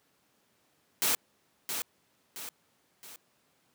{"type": "noise with echo", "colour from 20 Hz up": "white", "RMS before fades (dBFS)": -27, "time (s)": [1.02, 1.15], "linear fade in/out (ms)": 0, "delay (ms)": 670, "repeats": 3, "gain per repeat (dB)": -7, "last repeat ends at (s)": 3.16, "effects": ["pink hiss -70 dBFS RMS until 3.74 s", "high-pass 150 Hz 12 dB/octave"]}